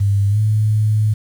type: tone with pitch glide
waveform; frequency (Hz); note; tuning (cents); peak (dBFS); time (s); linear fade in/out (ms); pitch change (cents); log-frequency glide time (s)
sine; 100.1 to 107.28; G2 to A2; +37 to -43; -12; 0-1.14; 10; +120; 0.29-0.39
effects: 7-bit